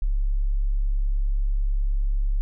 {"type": "tone", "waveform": "sine", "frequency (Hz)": 34.65, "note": "C#1", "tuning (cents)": 0, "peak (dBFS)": -19, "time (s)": [0.02, 2.41], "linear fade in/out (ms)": 0, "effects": []}